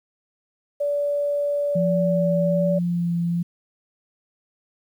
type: tone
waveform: sine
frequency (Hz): 577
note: D5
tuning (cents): -31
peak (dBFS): -20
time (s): 0.8-2.79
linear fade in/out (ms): 10
type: tone with vibrato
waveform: sine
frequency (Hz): 172.6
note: F3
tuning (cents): -20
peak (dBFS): -20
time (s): 1.75-3.43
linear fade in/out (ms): 10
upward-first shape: sine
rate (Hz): 1.2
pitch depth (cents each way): 18
effects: 9-bit